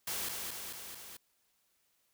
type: noise with echo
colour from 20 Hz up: white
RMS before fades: -37 dBFS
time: 0.07-0.29 s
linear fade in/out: 5 ms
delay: 220 ms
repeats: 4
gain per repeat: -3 dB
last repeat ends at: 1.17 s
effects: white hiss -75 dBFS RMS until 2.13 s